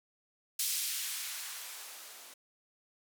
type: noise with band-pass filter sweep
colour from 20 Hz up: violet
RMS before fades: -39 dBFS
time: 0.59-2.34 s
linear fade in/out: 5 ms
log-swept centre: 4100 to 330 Hz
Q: 0.75
effects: none